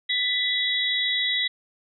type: tone cluster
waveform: sine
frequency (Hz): 1985 / 3386 / 3827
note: B6 / G#7 / A#7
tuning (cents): +8 / +33 / +45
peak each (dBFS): -26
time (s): 0.09-1.48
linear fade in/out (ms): 10
effects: none